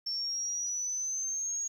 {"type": "exponential sweep", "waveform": "sine", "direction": "up", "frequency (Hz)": [5410, 6645], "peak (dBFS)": -31, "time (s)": [0.06, 1.68], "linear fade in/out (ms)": 10, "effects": ["10-bit"]}